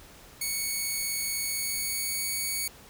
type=tone with pitch glide; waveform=5% pulse; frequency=2222 to 2237 Hz; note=C#7 to C#7; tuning=+4 to +15 cents; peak=-19 dBFS; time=0.41-2.68 s; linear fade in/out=5 ms; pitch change=+11 cents; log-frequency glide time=1.43-2.29 s; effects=pink hiss -51 dBFS RMS until 2.89 s